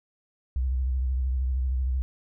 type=tone with vibrato; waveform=sine; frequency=64.3 Hz; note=C2; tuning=30 cents flat; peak=-23 dBFS; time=0.56-2.02 s; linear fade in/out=0 ms; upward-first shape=sine; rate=13 Hz; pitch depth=76 cents each way; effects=none